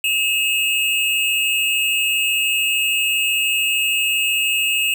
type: tone pair together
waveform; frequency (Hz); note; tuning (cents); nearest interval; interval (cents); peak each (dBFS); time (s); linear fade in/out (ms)
square; 2595 / 2828; E7 / F7; -28 / +21; minor second; 149; -20; 0.04-4.94; 2
effects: none